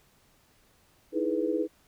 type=chord; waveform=sine; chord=E major seventh; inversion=third; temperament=equal with one note detuned; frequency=311.1 / 329.6 / 420.6 / 493.9 Hz; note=D#4 / E4 / G#4 / B4; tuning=0 / 0 / +22 / 0 cents; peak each=-31 dBFS; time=1.12-1.68 s; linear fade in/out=50 ms; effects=pink hiss -64 dBFS RMS until 1.87 s